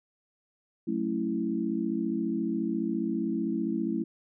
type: chord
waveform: sine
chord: F# minor seventh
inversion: none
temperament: equal with one note detuned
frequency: 185 / 220 / 274.3 / 329.6 Hz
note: F#3 / A3 / C#4 / E4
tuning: 0 / 0 / -18 / 0 cents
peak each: -35 / -31 / -34 / -31 dBFS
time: 0.87-4.04 s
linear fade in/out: 10 ms
effects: none